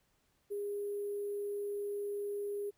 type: tone with sample-and-hold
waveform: sine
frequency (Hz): 407.5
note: G#4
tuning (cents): -33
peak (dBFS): -35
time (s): 0.5-2.71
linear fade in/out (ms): 20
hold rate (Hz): 11025
effects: pink hiss -75 dBFS RMS until 2.77 s